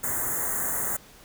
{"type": "band-stop noise", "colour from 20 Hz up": "white", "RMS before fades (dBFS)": -28, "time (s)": [0.03, 0.97], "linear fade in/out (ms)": 10, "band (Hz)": [2000, 6500], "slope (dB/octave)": 96, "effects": ["pink hiss -51 dBFS RMS until 1.24 s"]}